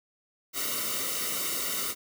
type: noise with comb filter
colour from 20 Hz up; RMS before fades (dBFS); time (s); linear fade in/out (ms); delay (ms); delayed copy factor
white; -31; 0.53-1.95; 50; 1.2; -0.85
effects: none